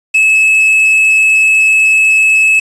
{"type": "tone with quantisation", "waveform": "triangle", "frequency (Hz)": 2594, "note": "E7", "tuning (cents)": -28, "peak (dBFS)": -4, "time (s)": [0.14, 2.6], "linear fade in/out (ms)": 10, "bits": 4, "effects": ["resampled to 22050 Hz"]}